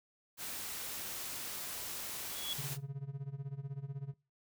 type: noise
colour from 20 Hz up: white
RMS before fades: -42 dBFS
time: 0.37-2.78 s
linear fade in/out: 50 ms
type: tone with exponential growth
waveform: sine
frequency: 3359 Hz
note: G#7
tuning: 19 cents sharp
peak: -33 dBFS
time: 2.16-2.53 s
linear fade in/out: 0 ms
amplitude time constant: 80 ms
type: tone with tremolo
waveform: triangle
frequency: 138.59 Hz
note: C#3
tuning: in tune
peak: -34 dBFS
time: 2.58-4.14 s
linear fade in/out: 10 ms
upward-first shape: sine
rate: 16 Hz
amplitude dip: 85%
effects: noise-tail reverb RT60 0.3 s tail -21 dB re dry